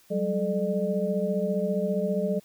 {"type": "tone cluster", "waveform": "sine", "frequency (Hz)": [185, 199.9, 432.6, 603], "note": ["F#3", "G3", "A4", "D5"], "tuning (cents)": [0, 34, -29, 46], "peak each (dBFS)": [-29, -30, -30, -29], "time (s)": [0.1, 2.4], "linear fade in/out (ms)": 20, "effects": ["white hiss -59 dBFS RMS until 2.44 s"]}